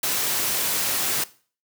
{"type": "noise", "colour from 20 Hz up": "white", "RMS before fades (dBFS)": -24, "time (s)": [0.03, 1.24], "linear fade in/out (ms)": 5, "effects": ["noise-tail reverb RT60 0.4 s tail -18 dB re dry", "high-pass 100 Hz 12 dB/octave"]}